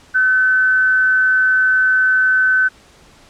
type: tone with amplitude modulation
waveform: sine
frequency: 1518 Hz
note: F#6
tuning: 44 cents sharp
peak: -9 dBFS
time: 0.14-2.69 s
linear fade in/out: 20 ms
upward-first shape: sine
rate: 220 Hz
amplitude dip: 35%
effects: pink hiss -47 dBFS RMS until 3.29 s + low-pass 8000 Hz 12 dB/octave